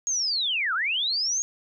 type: linear two-way sweep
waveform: sine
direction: down then up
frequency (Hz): 6650 to 1244.5 to 6650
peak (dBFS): -23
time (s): 0.07-1.42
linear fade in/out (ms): 0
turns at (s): 0.74
effects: none